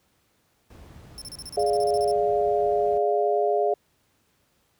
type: noise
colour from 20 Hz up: brown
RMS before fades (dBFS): -42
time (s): 0.7-2.98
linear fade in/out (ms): 5
type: tone bursts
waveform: 25% pulse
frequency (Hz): 5350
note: E8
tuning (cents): +25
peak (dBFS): -31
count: 14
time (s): 1.18-2.113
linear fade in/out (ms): 0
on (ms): 36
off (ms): 33
type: chord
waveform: sine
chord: D diminished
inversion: second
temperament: equal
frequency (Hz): 415.3 / 587.3 / 698.5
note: Ab4 / D5 / F5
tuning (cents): 0 / 0 / 0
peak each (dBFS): -23 / -26 / -24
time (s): 1.57-3.74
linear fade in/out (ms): 5
effects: pink hiss -67 dBFS RMS until 4.79 s + high-pass 60 Hz 12 dB/octave